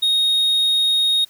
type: tone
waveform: triangle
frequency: 3732 Hz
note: A#7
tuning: 1 cent sharp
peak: -13 dBFS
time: 0.02-1.25 s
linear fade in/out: 10 ms
effects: white hiss -52 dBFS RMS until 1.29 s